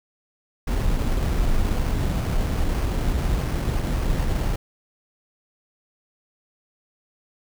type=noise with sample-and-hold; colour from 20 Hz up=brown; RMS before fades=-22 dBFS; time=0.67-4.56 s; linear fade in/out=5 ms; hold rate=3675 Hz; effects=none